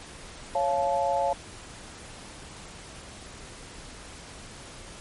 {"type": "chord", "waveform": "sine", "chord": "Db augmented", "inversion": "none", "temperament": "just", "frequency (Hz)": [554.4, 693, 866.2], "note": ["Db5", "F5", "A5"], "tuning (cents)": [0, -14, -27], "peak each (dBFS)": -27, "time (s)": [0.55, 1.33], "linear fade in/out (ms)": 2, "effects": ["pink hiss -44 dBFS RMS until 5 s", "MP3 48 kbps"]}